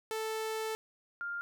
sawtooth / sine tone pair in turn, 440 / 1401 Hz, A4 / F6, 0 / +5 cents, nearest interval octave + minor sixth, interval 2005 cents, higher second, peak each -30 / -35 dBFS, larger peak first, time 0.11-0.75 / 1.21-1.41 s, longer first, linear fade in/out 0 ms, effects none

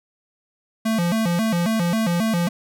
square tone with vibrato, 196 Hz, G3, in tune, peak -19 dBFS, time 0.85-2.49 s, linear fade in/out 10 ms, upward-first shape square, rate 3.7 Hz, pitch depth 220 cents each way, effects none

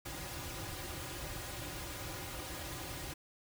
pink noise with comb filter, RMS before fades -43 dBFS, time 0.05-3.14 s, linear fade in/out 10 ms, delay 4.5 ms, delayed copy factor -0.9, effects none

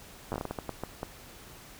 slowing click train, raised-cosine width 1 ms, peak -19 dBFS, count 12, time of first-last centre 0.32-1.031 s, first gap 9 ms, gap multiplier 1.36, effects pink hiss -50 dBFS RMS until 1.79 s

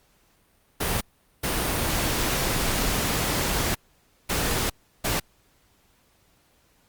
pink noise bursts at uneven times, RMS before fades -25 dBFS, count 4, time 0.8-1.01 / 1.43-3.75 / 4.29-4.7 / 5.04-5.2 s, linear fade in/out 10 ms, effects pink hiss -63 dBFS RMS until 6.88 s + Opus 48 kbps

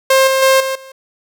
sawtooth tone with level steps, 531 Hz, C5, 25 cents sharp, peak -4 / -8 / -4 / -13 / -30 dBFS, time 0.1-0.92 s, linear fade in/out 5 ms, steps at 0.27 / 0.42 / 0.6 / 0.75 s, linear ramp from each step 5 ms, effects none

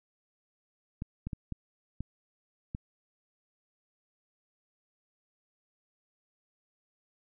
clicks, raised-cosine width 5 ms, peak -23 dBFS, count 6, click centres 1.021 / 1.27 / 1.332 / 1.523 / 2.006 / 2.749 s, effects none

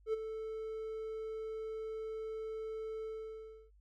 triangle tone with ADSR envelope, 440 Hz, A4, in tune, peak -27 dBFS, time 0.06-3.71 s, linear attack 74 ms, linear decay 18 ms, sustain -10 dB, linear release 670 ms, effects added 50 Hz sine -61 dBFS peak until 3.8 s

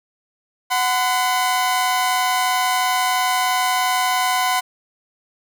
sawtooth tone pair together, 740 / 1017.1 Hz, F#5 / C6, 0 / -49 cents, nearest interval tritone, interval 551 cents, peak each -16 dBFS, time 0.7-4.61 s, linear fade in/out 20 ms, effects none

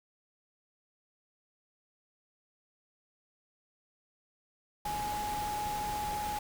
sine tone in noise, 836 Hz, G#5, 11 cents sharp, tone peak -33 dBFS, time 4.85-6.39 s, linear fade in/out 5 ms, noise pink, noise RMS -41 dBFS, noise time 4.85-6.39 s, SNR +5 dB, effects none

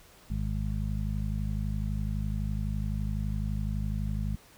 harmonic tone, 51.91 Hz, G#1, in tune, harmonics 1 / 2 / 3 / 4, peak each -31 / -34 / -36 / -37 dBFS, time 0.3-4.36 s, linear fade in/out 5 ms, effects pink hiss -56 dBFS RMS until 4.57 s

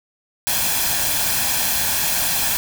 white noise with comb filter, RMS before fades -20 dBFS, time 0.47-2.57 s, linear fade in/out 0 ms, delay 1.2 ms, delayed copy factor +0.55, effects none

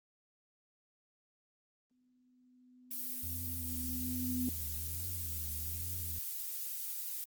sine tone with exponential growth, 250.6 Hz, B3, 25 cents sharp, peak -32 dBFS, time 1.91-4.49 s, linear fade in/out 1 ms, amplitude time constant 560 ms
violet noise, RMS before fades -40 dBFS, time 2.91-7.24 s, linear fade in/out 0 ms
triangle tone with vibrato, 82.41 Hz, E2, in tune, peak -40 dBFS, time 3.23-6.19 s, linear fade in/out 5 ms, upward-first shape triangle, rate 1.2 Hz, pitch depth 140 cents each way
effects Opus 24 kbps

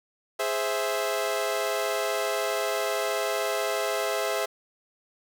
sawtooth chord, Ab augmented, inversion none, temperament equal, 415.3 / 523.3 / 659.3 Hz, Ab4 / C5 / E5, 0 / 0 / 0 cents, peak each -27 / -27 / -25 dBFS, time 0.39-4.46 s, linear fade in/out 10 ms, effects none

